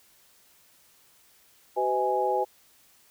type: tone cluster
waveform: sine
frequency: 381.3 / 505 / 637 / 831 Hz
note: G4 / B4 / D#5 / G#5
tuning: -48 / +39 / +41 / +1 cents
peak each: -30 / -28 / -32 / -26 dBFS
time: 1.76-2.45 s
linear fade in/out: 20 ms
effects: white hiss -60 dBFS RMS until 3.1 s